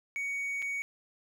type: tone with dropouts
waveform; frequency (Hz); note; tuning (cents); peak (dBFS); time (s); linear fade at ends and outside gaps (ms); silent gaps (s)
triangle; 2240; C#7; +18; -30; 0.16-0.82; 0; 0.62-0.624
effects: none